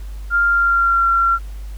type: tone with pitch glide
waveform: sine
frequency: 1396.9 to 1367.4 Hz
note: F6 to F6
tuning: 0 to -37 cents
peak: -12 dBFS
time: 0.3-1.39 s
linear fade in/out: 50 ms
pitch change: -37 cents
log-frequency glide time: 0.45-1.07 s
effects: added 50 Hz sine -27 dBFS peak until 1.77 s + pink hiss -48 dBFS RMS until 1.77 s